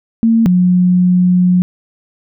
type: tone pair in turn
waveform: sine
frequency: 227.2 / 180.33 Hz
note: A#3 / F#3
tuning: -44 / -44 cents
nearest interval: major third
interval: 400 cents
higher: first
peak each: -7 dBFS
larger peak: neither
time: 0.23-0.46 / 0.46-1.62 s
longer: second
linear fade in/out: 0 ms
effects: none